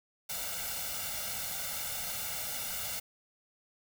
white noise with comb filter, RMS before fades -37 dBFS, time 0.29-3 s, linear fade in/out 10 ms, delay 1.4 ms, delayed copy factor +0.85, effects none

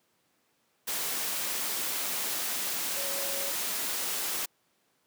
sine tone in noise, 554.4 Hz, C#5, in tune, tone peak -39 dBFS, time 2.96-3.51 s, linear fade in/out 10 ms, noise white, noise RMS -32 dBFS, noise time 0.87-4.46 s, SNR -10 dB, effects pink hiss -71 dBFS RMS until 5.06 s + high-pass 200 Hz 12 dB/octave

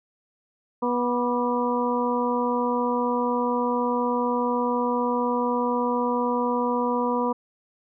harmonic tone with a mistuned harmonic, 244.1 Hz, B3, 20 cents flat, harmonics 1 / 2 / 3 / 4 / 5, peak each -26 / -26 / -35 / -26 / -33 dBFS, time 0.82-7.33 s, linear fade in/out 10 ms, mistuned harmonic 5, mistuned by -50 cents, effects none

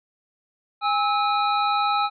square tone pair together, 820 / 1298.6 Hz, G#5 / E6, -22 / -26 cents, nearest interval minor sixth, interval 796 cents, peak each -23 dBFS, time 0.81-2.1 s, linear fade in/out 50 ms, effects resampled to 11025 Hz

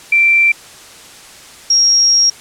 sine tone pair in turn, 2349 / 5597 Hz, D7 / F8, 0 / +3 cents, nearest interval octave + minor third, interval 1503 cents, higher second, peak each -7 dBFS, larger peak neither, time 0.12-0.52 / 1.7-2.3 s, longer second, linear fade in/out 5 ms, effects white hiss -37 dBFS RMS until 2.4 s + low-pass 9000 Hz 12 dB/octave

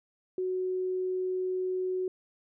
sine tone, 370 Hz, F#4, in tune, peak -28 dBFS, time 0.38-2.08 s, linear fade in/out 2 ms, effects none

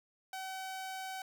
sawtooth tone, 760 Hz, F#5, 46 cents sharp, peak -36 dBFS, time 0.33-1.22 s, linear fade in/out 2 ms, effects none

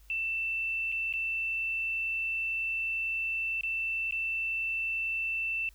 sine tone with dropouts, 2669 Hz, E7, 21 cents sharp, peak -29 dBFS, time 0.1-5.69 s, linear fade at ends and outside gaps 1 ms, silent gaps 0.918-0.923 / 1.127-1.137 / 3.61-3.634 / 4.11-4.123 s, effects added 50 Hz sine -54 dBFS peak until 5.74 s + white hiss -65 dBFS RMS until 5.74 s

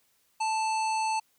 harmonic tone with a mistuned harmonic, 880 Hz, A5, in tune, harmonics 1 / 3 / 5 / 7 / 9 / 10, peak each -26 / -36 / -40 / -43 / -45 / -46 dBFS, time 0.4-1.2 s, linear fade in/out 10 ms, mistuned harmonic 9, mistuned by -20 cents, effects white hiss -69 dBFS RMS until 1.38 s

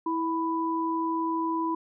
sine tone pair together, 326.6 / 991.8 Hz, E4 / B5, -16 / +7 cents, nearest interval octave + perfect fifth, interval 1923 cents, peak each -28 dBFS, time 0.06-1.75 s, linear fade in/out 5 ms, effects none

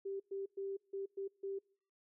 sine tone bursts at uneven times, 392 Hz, G4, in tune, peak -38 dBFS, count 6, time 0.05-0.2 / 0.31-0.46 / 0.57-0.77 / 0.93-1.06 / 1.17-1.28 / 1.43-1.59 s, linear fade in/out 10 ms, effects noise-tail reverb RT60 0.6 s tail -26 dB re dry

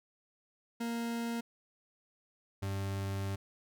40% pulse tone pair in turn, 233.1 / 98.01 Hz, A#3 / G2, 0 / 0 cents, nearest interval octave + minor third, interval 1500 cents, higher first, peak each -33 / -33 dBFS, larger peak neither, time 0.8-1.41 / 2.62-3.36 s, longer second, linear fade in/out 10 ms, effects none

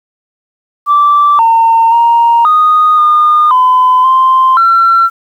sine tone with pitch steps, 1167 / 911 / 934 / 1239 / 1218 / 1014 / 1043 / 1355 Hz, D6 / A#5 / A#5 / D#6 / D#6 / B5 / C6 / E6, -11 / -40 / +3 / -8 / -37 / +45 / -6 / +47 cents, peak -3 dBFS, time 0.86-5.1 s, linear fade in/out 50 ms, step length 530 ms, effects tanh soft clip ceiling 0 dBFS + 7-bit

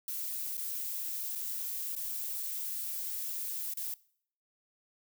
violet noise with dropouts, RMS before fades -37 dBFS, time 0.08-3.94 s, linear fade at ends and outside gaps 1 ms, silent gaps 0.57-0.577 / 1.352-1.356 / 1.952-1.964 / 3.737-3.771 s, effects noise-tail reverb RT60 0.6 s tail -22 dB re dry

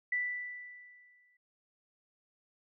sine tone with exponential decay, 1975.5 Hz, B6, in tune, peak -28 dBFS, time 0.12-1.37 s, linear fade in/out 5 ms, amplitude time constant 270 ms, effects none

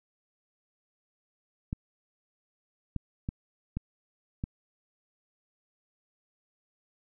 clicks, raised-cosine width 5 ms, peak -19 dBFS, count 5, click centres 1.729 / 2.963 / 3.289 / 3.77 / 4.439 s, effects none

